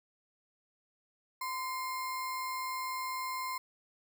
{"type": "tone with sample-and-hold", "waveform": "sine", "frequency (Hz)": 1028, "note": "C6", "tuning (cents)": -31, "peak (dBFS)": -34, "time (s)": [1.41, 3.58], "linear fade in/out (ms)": 5, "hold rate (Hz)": 3150, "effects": []}